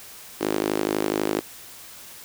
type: tone with high-pass filter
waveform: sawtooth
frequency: 52.1 Hz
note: G#1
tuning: 6 cents sharp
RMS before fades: -25 dBFS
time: 0.4-1.41 s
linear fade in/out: 20 ms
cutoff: 340 Hz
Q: 2.8
effects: white hiss -43 dBFS RMS until 2.24 s